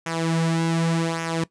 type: tone with flanger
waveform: sawtooth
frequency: 164.81 Hz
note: E3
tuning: in tune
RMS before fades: -23 dBFS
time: 0.06-1.44 s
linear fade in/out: 5 ms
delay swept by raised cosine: 0.23 to 4.43 ms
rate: 0.86 Hz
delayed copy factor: -0.65
effects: noise-tail reverb RT60 0.1 s tail -18 dB re dry + resampled to 22050 Hz